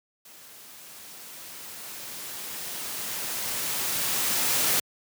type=noise with level ramp; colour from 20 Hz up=white; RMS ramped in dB=-49 to -23 dBFS; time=0.25-4.8 s; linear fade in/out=5 ms; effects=high-pass 100 Hz 12 dB/octave